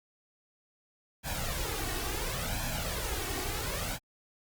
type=noise with flanger; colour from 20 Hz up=pink; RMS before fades=-34 dBFS; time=1.23-3.99 s; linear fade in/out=50 ms; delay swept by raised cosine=1.2 to 2.7 ms; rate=0.71 Hz; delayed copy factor=+0.7; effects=Opus 48 kbps